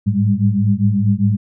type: tone cluster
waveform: sine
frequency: 104.1 / 109 / 195.9 / 203.5 Hz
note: G#2 / A2 / G3 / G#3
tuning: +5 / -16 / -1 / -35 cents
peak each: -18 dBFS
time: 0.06-1.37 s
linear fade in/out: 20 ms
effects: none